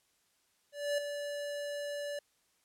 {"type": "tone with ADSR envelope", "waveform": "square", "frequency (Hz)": 579, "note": "D5", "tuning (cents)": -25, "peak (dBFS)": -29, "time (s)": [0.72, 2.19], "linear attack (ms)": 260, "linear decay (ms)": 5, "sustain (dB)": -8, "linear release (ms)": 3, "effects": ["white hiss -73 dBFS RMS until 2.64 s", "low-pass 11000 Hz 12 dB/octave"]}